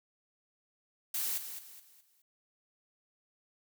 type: noise with echo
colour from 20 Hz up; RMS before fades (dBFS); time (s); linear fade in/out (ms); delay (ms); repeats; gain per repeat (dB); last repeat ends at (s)
blue; -34; 1.14-1.38; 5; 210; 4; -9; 2.22
effects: none